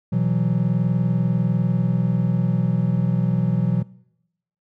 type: chord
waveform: triangle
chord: B suspended fourth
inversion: none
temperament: equal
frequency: 123.47 / 164.81 / 185 Hz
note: B2 / E3 / F#3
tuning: 0 / 0 / 0 cents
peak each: -20 dBFS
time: 0.12-3.83 s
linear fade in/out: 10 ms
effects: noise-tail reverb RT60 0.8 s tail -21 dB re dry